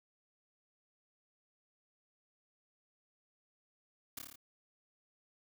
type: noise with echo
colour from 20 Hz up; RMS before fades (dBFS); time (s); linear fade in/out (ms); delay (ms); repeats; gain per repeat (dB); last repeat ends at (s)
white; -42; 4.17-4.19; 5; 28; 6; -2; 4.358
effects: none